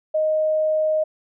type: tone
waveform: sine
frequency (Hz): 622.3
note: D#5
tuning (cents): 0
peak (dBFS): -17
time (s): 0.14-1.04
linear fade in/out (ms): 10
effects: none